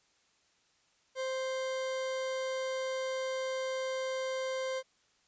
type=tone; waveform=40% pulse; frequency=523.3 Hz; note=C5; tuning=in tune; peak=-32 dBFS; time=1.15-4.83 s; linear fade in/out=50 ms; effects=white hiss -70 dBFS RMS until 5.27 s + resampled to 16000 Hz